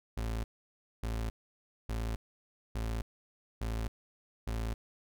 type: tone bursts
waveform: 35% pulse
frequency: 55.8 Hz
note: A1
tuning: 25 cents sharp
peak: -31 dBFS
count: 6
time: 0.17-4.74 s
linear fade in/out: 5 ms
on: 270 ms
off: 590 ms
effects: none